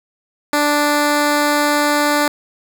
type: tone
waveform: 10% pulse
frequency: 293.7 Hz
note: D4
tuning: in tune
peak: -5 dBFS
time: 0.53-2.28 s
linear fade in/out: 2 ms
effects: none